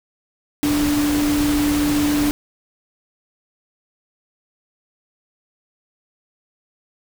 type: tone in noise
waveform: sine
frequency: 293.7 Hz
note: D4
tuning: in tune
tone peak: -16 dBFS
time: 0.63-2.31 s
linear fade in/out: 0 ms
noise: pink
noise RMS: -25 dBFS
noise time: 0.63-2.31 s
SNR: +6 dB
effects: none